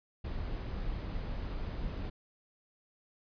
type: noise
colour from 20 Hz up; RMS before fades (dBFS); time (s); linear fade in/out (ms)
brown; -37; 0.24-2.1; 10
effects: resampled to 11025 Hz